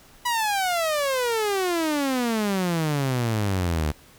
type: exponential sweep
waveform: sawtooth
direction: down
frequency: 987.8 to 73 Hz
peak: -18 dBFS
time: 0.25-3.92 s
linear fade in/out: 10 ms
effects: pink hiss -52 dBFS RMS until 4.18 s